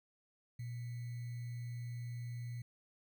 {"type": "tone with sample-and-hold", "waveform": "sine", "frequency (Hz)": 120, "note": "B2", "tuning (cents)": -49, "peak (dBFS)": -40, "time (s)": [0.59, 2.62], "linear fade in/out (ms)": 5, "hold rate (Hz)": 2100, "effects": []}